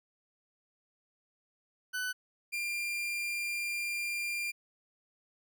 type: tone pair in turn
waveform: 40% pulse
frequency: 1500 / 2392 Hz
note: F#6 / D7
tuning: +23 / +31 cents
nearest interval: minor sixth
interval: 808 cents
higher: second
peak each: -32 / -32 dBFS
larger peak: neither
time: 1.93-2.13 / 2.52-4.52 s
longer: second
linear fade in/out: 20 ms
effects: none